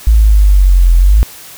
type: linear two-way sweep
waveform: sine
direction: down then up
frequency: 55.8 to 42.23 to 55.8 Hz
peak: -3 dBFS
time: 0.07-1.23 s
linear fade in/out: 0 ms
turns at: 0.95 s
effects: white hiss -33 dBFS RMS until 1.57 s